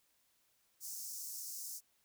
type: high-pass noise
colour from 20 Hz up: pink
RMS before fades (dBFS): -45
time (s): 0.8-1.81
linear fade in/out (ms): 50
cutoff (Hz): 5300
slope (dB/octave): 48
effects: white hiss -75 dBFS RMS until 2.04 s